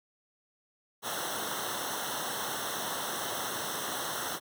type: noise with comb filter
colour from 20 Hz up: pink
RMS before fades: -35 dBFS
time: 1.02-4.4 s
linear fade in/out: 50 ms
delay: 0.42 ms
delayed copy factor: -1
effects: high-pass 100 Hz 12 dB/octave